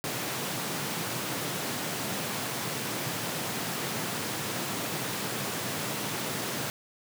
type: high-pass noise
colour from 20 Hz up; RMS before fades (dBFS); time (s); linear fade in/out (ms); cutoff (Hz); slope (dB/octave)
pink; -33; 0.04-6.7; 0; 110; 48
effects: none